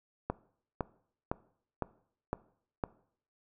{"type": "click train", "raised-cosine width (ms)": 1, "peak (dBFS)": -17, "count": 6, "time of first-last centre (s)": [0.3, 2.838], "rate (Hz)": 1.97, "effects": ["noise-tail reverb RT60 0.6 s tail -20 dB re dry"]}